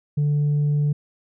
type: tone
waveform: sine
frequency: 146.83 Hz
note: D3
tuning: in tune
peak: -15 dBFS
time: 0.17-0.93 s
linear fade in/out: 10 ms
effects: tanh soft clip ceiling -16 dBFS